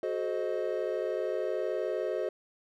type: chord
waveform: triangle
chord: F# diminished seventh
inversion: none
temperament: equal with one note detuned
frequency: 370 / 430.4 / 523.3 / 622.3 Hz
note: F#4 / A4 / C5 / Eb5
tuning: 0 / -38 / 0 / 0 cents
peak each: -33 dBFS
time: 0.03-2.29 s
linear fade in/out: 2 ms
effects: none